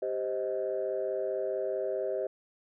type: chord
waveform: sine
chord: C minor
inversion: second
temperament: just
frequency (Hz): 392.4 / 523.3 / 627.9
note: G4 / C5 / Eb5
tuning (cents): +2 / 0 / +16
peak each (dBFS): -33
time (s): 0.02-2.27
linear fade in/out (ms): 5
effects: tanh soft clip ceiling -22 dBFS